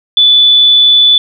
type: tone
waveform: sine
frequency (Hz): 3476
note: A7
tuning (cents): -22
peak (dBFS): -3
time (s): 0.17-1.18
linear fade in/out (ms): 2
effects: none